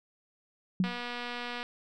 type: tone with exponential decay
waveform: sine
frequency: 185 Hz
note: F#3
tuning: in tune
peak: -21 dBFS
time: 0.8-1.02 s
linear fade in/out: 2 ms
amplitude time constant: 47 ms
type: click train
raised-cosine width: 0.3 ms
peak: -22 dBFS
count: 192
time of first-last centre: 0.84-1.629 s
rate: 242 Hz
effects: none